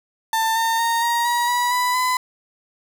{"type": "tone with pitch steps", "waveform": "35% pulse", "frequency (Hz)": [893, 908.6, 924.5, 940.7, 957.1, 973.8, 990.8, 1008.2], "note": ["A5", "A#5", "A#5", "A#5", "A#5", "B5", "B5", "B5"], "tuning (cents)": [25, -45, -15, 15, 45, -25, 5, 35], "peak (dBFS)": -16, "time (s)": [0.33, 2.17], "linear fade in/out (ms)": 2, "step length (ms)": 230, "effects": []}